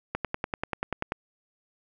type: click train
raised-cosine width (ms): 0.5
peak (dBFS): -13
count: 11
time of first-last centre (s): 0.15-1.121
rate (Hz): 10.3
effects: none